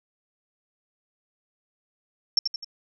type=tone with echo; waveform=sine; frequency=5420 Hz; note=E8; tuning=47 cents sharp; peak=-16 dBFS; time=2.37-2.39 s; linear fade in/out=2 ms; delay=85 ms; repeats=3; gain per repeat=-6 dB; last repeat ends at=2.645 s; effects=none